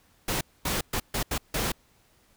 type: noise bursts at uneven times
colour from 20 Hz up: pink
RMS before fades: -28 dBFS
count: 6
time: 0.28-0.41 / 0.65-0.81 / 0.93-1 / 1.14-1.23 / 1.31-1.38 / 1.54-1.72 s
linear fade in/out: 5 ms
effects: pink hiss -63 dBFS RMS until 2.36 s